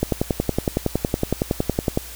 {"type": "click train", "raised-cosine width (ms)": 2, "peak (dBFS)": -5, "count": 22, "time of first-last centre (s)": [0.03, 1.974], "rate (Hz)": 10.8, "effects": ["added 59 Hz sine -40 dBFS peak until 2.15 s", "white hiss -38 dBFS RMS until 2.15 s"]}